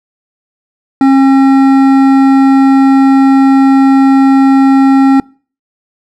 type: tone with hard clipping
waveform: triangle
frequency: 270 Hz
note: C#4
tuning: 45 cents flat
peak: -5 dBFS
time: 1.01-5.2 s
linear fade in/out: 2 ms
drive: 15 dB
effects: noise-tail reverb RT60 0.4 s tail -25 dB re dry